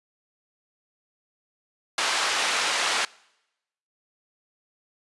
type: band-pass noise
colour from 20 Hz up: pink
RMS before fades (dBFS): -25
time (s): 1.98-3.05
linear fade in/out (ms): 2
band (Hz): 910 to 6300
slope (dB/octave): 12
effects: noise-tail reverb RT60 0.9 s tail -24 dB re dry + resampled to 24000 Hz